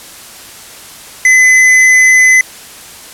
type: tone with hard clipping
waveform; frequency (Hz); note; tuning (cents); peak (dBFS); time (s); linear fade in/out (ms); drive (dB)
triangle; 2024; B6; +42; -5; 1.25-2.41; 2; 13
effects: white hiss -32 dBFS RMS until 3.13 s + low-pass 12000 Hz 12 dB/octave